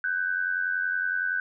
sine tone pair together, 1504 / 1594.7 Hz, F#6 / G6, +28 / +29 cents, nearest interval minor second, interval 101 cents, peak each -26 / -30 dBFS, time 0.04-1.4 s, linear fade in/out 2 ms, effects none

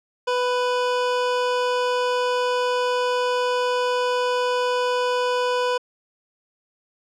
25% pulse tone, 496 Hz, B4, 7 cents sharp, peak -16 dBFS, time 0.27-5.78 s, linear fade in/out 10 ms, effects low-pass 5000 Hz 12 dB/octave

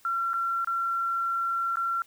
sine tone with dropouts, 1363 Hz, F6, 43 cents flat, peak -25 dBFS, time 0.05-2.02 s, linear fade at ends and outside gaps 1 ms, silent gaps 0.333-0.34 / 0.646-0.673 / 1.757-1.77 s, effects white hiss -59 dBFS RMS until 2.06 s

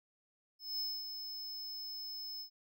square tone with ADSR envelope, 5210 Hz, E8, 21 cents flat, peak -35 dBFS, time 0.59-2.5 s, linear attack 200 ms, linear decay 240 ms, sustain -7 dB, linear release 92 ms, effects none

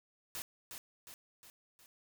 white noise with echo, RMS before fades -42 dBFS, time 0.35-0.42 s, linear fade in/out 0 ms, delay 360 ms, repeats 4, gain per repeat -5 dB, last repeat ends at 1.86 s, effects none

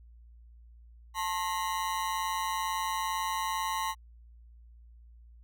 40% pulse ring-modulated tone, 981 Hz, B5, 12 cents flat, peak -26 dBFS, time 1.14-3.95 s, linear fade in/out 50 ms, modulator 91.1 Hz, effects added 58 Hz sine -51 dBFS peak until 5.43 s

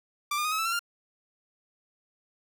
sawtooth tone with pitch steps, 1175 / 1209.4 / 1244.9 / 1281.3 / 1318.9 / 1357.5 / 1397.3 Hz, D6 / D#6 / D#6 / E6 / E6 / F6 / F6, +1 / -50 / +1 / -50 / +1 / -50 / 0 cents, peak -23 dBFS, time 0.31-0.793 s, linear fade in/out 5 ms, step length 69 ms, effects none

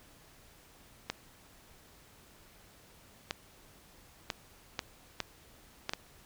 clicks, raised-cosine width 0.2 ms, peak -15 dBFS, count 7, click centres 1.1 / 3.309 / 4.302 / 4.792 / 5.203 / 5.894 / 5.935 s, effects pink hiss -59 dBFS RMS until 6.25 s

